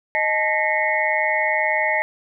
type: tone cluster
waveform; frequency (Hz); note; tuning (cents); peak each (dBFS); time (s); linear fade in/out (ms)
sine; 622 / 867 / 1850 / 2012 / 2172; D#5 / A5 / A#6 / B6 / C#7; -1 / -26 / -14 / +32 / -36; -24; 0.15-2.02; 0
effects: none